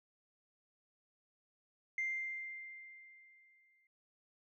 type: tone with exponential decay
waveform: sine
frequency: 2095 Hz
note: C7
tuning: 2 cents sharp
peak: -32 dBFS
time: 1.98-3.87 s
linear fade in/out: 2 ms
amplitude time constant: 410 ms
effects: tanh soft clip ceiling -30 dBFS